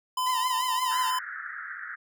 square tone, 1016 Hz, B5, 49 cents sharp, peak -26 dBFS, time 0.17-1.19 s, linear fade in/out 5 ms
sawtooth tone with vibrato, 964 Hz, B5, 42 cents flat, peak -28 dBFS, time 0.26-1.11 s, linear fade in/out 10 ms, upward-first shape triangle, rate 5.8 Hz, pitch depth 140 cents each way
pink band-pass noise, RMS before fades -38 dBFS, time 0.9-1.96 s, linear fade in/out 20 ms, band 1300 to 1900 Hz, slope 96 dB/octave
effects none

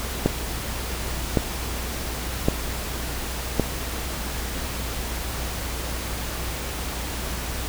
click train, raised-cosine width 2 ms, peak -4 dBFS, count 4, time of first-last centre 0.26-3.597 s, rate 0.899 Hz, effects added 60 Hz sine -31 dBFS peak until 7.68 s + pink hiss -31 dBFS RMS until 7.68 s

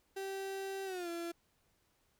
35% pulse tone with pitch glide, 388.1 to 339.8 Hz, G4 to F4, -17 to -47 cents, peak -37 dBFS, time 0.16-1.32 s, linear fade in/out 10 ms, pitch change -230 cents, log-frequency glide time 0.85-1.09 s, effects pink hiss -75 dBFS RMS until 2.19 s

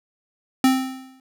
square tone with exponential decay, 261.6 Hz, C4, in tune, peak -12 dBFS, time 0.64-1.2 s, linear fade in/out 2 ms, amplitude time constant 120 ms, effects none

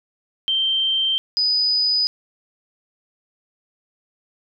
sine tone pair in turn, 3136 / 4978 Hz, G7 / D#8, 0 / 0 cents, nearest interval minor sixth, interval 800 cents, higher second, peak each -17 / -16 dBFS, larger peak second, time 0.48-1.18 / 1.37-2.07 s, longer neither, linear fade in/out 0 ms, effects none

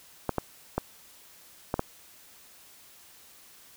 clicks, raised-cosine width 1 ms, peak -12 dBFS, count 5, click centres 0.293 / 0.383 / 0.78 / 1.741 / 1.794 s, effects white hiss -54 dBFS RMS until 3.76 s

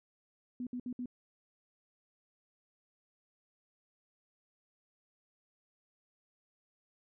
sine tone bursts, 247.5 Hz, B3, 4 cents sharp, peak -36 dBFS, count 4, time 0.6-1.058 s, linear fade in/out 2 ms, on 68 ms, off 62 ms, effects none

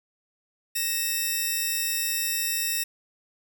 5% pulse tone pair together, 1866 / 2639 Hz, A#6 / E7, +1 / +1 cents, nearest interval tritone, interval 600 cents, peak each -18 dBFS, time 0.75-2.84 s, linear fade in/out 10 ms, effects none

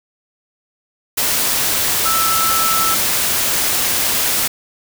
sine tone in noise, 1318.5 Hz, E6, in tune, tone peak -17 dBFS, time 2.05-2.95 s, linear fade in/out 10 ms, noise white, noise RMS -17 dBFS, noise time 1.17-4.48 s, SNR -3 dB, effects none

